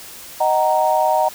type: chord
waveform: sine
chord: D# minor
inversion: none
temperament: equal with one note detuned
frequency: 622.3 / 752.9 / 932.3 Hz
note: D#5 / F#5 / A#5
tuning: 0 / +30 / 0 cents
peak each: -18 dBFS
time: 0.4-1.29 s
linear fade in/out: 10 ms
effects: white hiss -37 dBFS RMS until 1.34 s